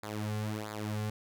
sawtooth tone with flanger, 106.6 Hz, G#2, 46 cents sharp, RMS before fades -36 dBFS, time 0.03-1.1 s, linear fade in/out 5 ms, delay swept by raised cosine 0.34 to 3.24 ms, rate 1.5 Hz, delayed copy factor -0.8, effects none

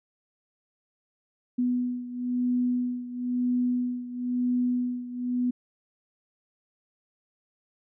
sine beating tone pair, 246.9 / 247.9 Hz, B3 / B3, 0 / +7 cents, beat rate 1 Hz, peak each -26 / -30 dBFS, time 1.58-5.51 s, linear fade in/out 10 ms, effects none

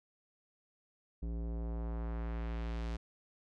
square tone with low-pass filter sweep, 57 Hz, A#1, 38 cents flat, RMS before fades -38 dBFS, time 1.22-2.97 s, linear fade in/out 10 ms, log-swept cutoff 330 to 5700 Hz, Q 0.88, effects none

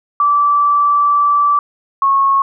sine tone pair in turn, 1161 / 1095.8 Hz, D6 / C#6, -20 / -20 cents, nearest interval minor second, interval 100 cents, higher first, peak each -9 dBFS, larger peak neither, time 0.2-1.59 / 2.02-2.42 s, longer first, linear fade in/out 2 ms, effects none

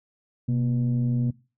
sine tone pair together, 126.61 / 239 Hz, B2 / A#3, +43 / +43 cents, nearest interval major seventh, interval 1100 cents, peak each -21 / -25 dBFS, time 0.48-1.31 s, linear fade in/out 10 ms, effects noise-tail reverb RT60 0.3 s tail -19 dB re dry + tanh soft clip ceiling -17 dBFS

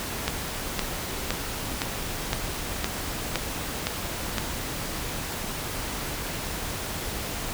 click train, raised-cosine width 0.2 ms, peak -7 dBFS, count 9, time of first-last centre 0.28-4.383 s, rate 1.95 Hz, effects pink hiss -32 dBFS RMS until 7.53 s

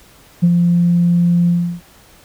sine tone with ADSR envelope, 173.3 Hz, F3, 13 cents flat, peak -5 dBFS, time 0.42-1.81 s, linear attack 19 ms, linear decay 50 ms, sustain -4 dB, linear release 330 ms, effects tanh soft clip ceiling -4 dBFS + pink hiss -46 dBFS RMS until 2.24 s

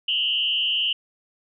sine tone with frequency modulation, 2960 Hz, F#7, in tune, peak -20 dBFS, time 0.08-0.93 s, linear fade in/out 5 ms, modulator 141 Hz, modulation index 1.2, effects none

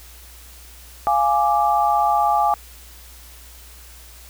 sine chord, D diminished, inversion first, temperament equal with one note detuned, 694.8 / 830.6 / 1174.7 Hz, F5 / Ab5 / D6, -9 / 0 / 0 cents, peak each -21 / -17 / -21 dBFS, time 1.07-2.54 s, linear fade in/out 0 ms, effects added 60 Hz sine -43 dBFS peak until 4.29 s + white hiss -45 dBFS RMS until 4.29 s

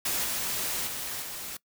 white noise with level steps, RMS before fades -29 / -31 / -35 / -38 dBFS, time 0.05-1.57 s, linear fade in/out 5 ms, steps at 0.24 / 0.87 / 1.22 s, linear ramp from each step 2 ms, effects noise-tail reverb RT60 0.1 s tail -22 dB re dry

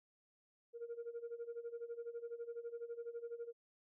sine tone with tremolo, 469.2 Hz, A#4, 11 cents sharp, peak -39 dBFS, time 0.73-3.53 s, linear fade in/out 50 ms, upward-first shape sine, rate 12 Hz, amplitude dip 85%, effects tanh soft clip ceiling -39 dBFS

